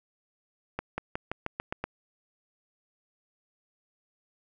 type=accelerating click train; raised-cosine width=0.5 ms; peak=-16 dBFS; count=8; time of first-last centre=0.79-1.84 s; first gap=190 ms; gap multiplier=0.92; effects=none